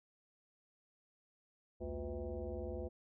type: tone with frequency modulation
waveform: sine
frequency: 209.5 Hz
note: G#3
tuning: 15 cents sharp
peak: -39 dBFS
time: 1.8-2.89 s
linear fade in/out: 20 ms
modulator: 146 Hz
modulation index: 2.7
effects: none